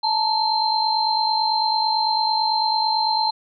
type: tone cluster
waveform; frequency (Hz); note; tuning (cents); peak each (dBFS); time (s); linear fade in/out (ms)
sine; 868 / 917 / 4138; A5 / A#5 / C8; -24 / -29 / -20; -21 / -24 / -22; 0.03-3.31; 10
effects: none